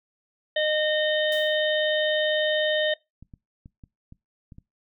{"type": "harmonic tone", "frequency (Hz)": 613, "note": "D#5", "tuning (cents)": -26, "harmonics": [1, 3, 5, 6], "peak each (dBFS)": [-23, -28, -30, -31], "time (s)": [0.56, 2.94], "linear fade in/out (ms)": 5}
{"type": "noise with exponential decay", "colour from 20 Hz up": "white", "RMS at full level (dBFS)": -40, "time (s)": [1.32, 1.69], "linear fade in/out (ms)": 1, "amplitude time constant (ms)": 79}
{"type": "clicks", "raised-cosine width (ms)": 5, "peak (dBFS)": -32, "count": 7, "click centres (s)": [3.226, 3.338, 3.659, 3.838, 4.124, 4.522, 4.584]}
{"effects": ["noise-tail reverb RT60 0.2 s tail -22 dB re dry"]}